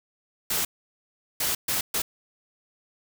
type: noise bursts at uneven times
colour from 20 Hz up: white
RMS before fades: -26 dBFS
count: 4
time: 0.5-0.65 / 1.4-1.55 / 1.68-1.81 / 1.94-2.02 s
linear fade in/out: 5 ms
effects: none